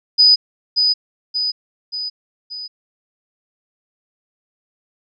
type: tone with echo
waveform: sine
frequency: 4978 Hz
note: D#8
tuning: in tune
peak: -7 dBFS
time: 0.18-0.36 s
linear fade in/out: 20 ms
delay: 580 ms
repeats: 4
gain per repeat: -5 dB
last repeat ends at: 2.68 s
effects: none